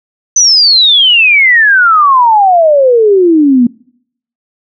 sine exponential sweep, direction down, 6160 to 233.1 Hz, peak -3 dBFS, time 0.36-3.67 s, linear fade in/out 5 ms, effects noise-tail reverb RT60 0.7 s tail -25 dB re dry

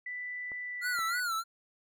sine tone with pitch glide, 1983 to 1967 Hz, B6 to B6, +7 to -7 cents, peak -36 dBFS, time 0.06-1.2 s, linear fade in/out 5 ms, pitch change -14 cents, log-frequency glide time 0.59-0.9 s
clicks, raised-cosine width 1 ms, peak -36 dBFS, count 2, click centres 0.518 / 0.99 s
square tone with vibrato, 1396.9 Hz, F6, in tune, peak -31 dBFS, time 0.81-1.44 s, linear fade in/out 50 ms, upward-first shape sine, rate 3.2 Hz, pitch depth 110 cents each way
effects none

